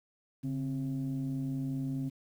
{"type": "tone pair together", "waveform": "sine", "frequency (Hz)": [140.5, 265.2], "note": ["C#3", "C4"], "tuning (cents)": [24, 23], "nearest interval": "major seventh", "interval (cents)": 1099, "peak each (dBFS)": [-33, -33], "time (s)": [0.43, 2.1], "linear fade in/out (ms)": 20, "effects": ["tanh soft clip ceiling -27 dBFS", "10-bit"]}